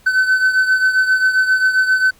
triangle beating tone pair, 1518 / 1525.5 Hz, F#6 / G6, +44 / -48 cents, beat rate 7.5 Hz, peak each -11 / -17 dBFS, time 0.06-2.11 s, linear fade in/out 10 ms, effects pink hiss -51 dBFS RMS until 2.19 s + Opus 48 kbps

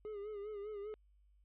triangle tone with vibrato, 415.3 Hz, G#4, in tune, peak -40 dBFS, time 0.05-0.94 s, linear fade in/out 0 ms, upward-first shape sine, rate 5 Hz, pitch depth 69 cents each way, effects added 50 Hz sine -65 dBFS peak until 1.44 s + resampled to 8000 Hz

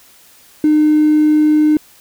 triangle tone with hard clipping, 304.3 Hz, D#4, 38 cents flat, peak -8 dBFS, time 0.64-1.77 s, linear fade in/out 2 ms, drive 3 dB, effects white hiss -46 dBFS RMS until 2 s

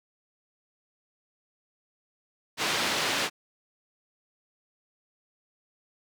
white band-pass noise, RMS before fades -28 dBFS, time 2.57-3.3 s, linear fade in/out 50 ms, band 150 to 3900 Hz, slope 12 dB/octave, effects none

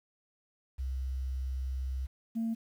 sine tone pair in turn, 65.41 / 226.9 Hz, C2 / A#3, 0 / -47 cents, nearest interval octave + minor seventh, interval 2153 cents, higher second, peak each -31 / -28 dBFS, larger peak second, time 0.78-2.07 / 2.35-2.55 s, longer first, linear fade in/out 20 ms, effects tanh soft clip ceiling -27 dBFS + 10-bit

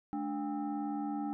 sine tone with frequency modulation, 293.7 Hz, D4, in tune, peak -33 dBFS, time 0.13-1.33 s, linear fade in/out 0 ms, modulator 509 Hz, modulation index 1, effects none

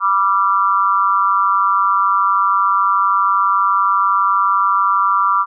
sine tone with amplitude modulation, 1174.7 Hz, D6, in tune, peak -7 dBFS, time 0-5.46 s, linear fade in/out 50 ms, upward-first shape sine, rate 192 Hz, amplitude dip 100%, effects none

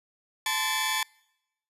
sawtooth tone cluster, 869 / 1033 / 1776 / 2302 / 3387 Hz, A5 / C6 / A6 / D7 / G#7, -22 / -22 / +16 / -35 / +33 cents, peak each -29 dBFS, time 0.46-1.03 s, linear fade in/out 2 ms, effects noise-tail reverb RT60 0.9 s tail -26 dB re dry + resampled to 32000 Hz

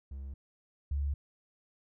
triangle / sine tone pair in turn, 68.1 / 70.97 Hz, C#2 / C#2, -30 / +41 cents, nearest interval minor second, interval 71 cents, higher second, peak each -37 / -29 dBFS, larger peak second, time 0.11-0.34 / 0.91-1.14 s, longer neither, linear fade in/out 5 ms, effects none

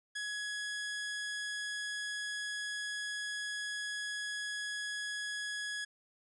sawtooth tone, 1677 Hz, G#6, 16 cents sharp, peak -33 dBFS, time 0.15-5.85 s, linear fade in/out 10 ms, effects resampled to 24000 Hz

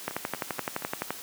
two click trains, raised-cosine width 0.5 ms, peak -13 / -22 dBFS, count 13 / 4, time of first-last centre 0.08-1.106 / 0.11-0.823 s, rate 11.7 / 4.21 Hz, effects white hiss -42 dBFS RMS until 1.22 s + high-pass 150 Hz 12 dB/octave

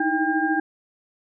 sine tone cluster, 309.1 / 322.6 / 794 / 1611 Hz, D#4 / E4 / G5 / G6, -11 / -37 / +22 / +47 cents, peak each -25 dBFS, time 0-0.6 s, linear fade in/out 5 ms, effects none

